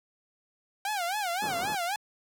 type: tone with vibrato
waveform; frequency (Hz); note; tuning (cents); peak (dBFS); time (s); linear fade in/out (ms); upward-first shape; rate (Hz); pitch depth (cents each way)
sawtooth; 765; G5; -42; -25; 0.85-1.96; 2; sine; 3.8; 200
type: low-pass noise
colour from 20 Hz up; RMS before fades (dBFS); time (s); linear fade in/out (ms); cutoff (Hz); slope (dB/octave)
pink; -37; 1.42-1.75; 2; 1500; 48
effects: high-pass 150 Hz 12 dB/octave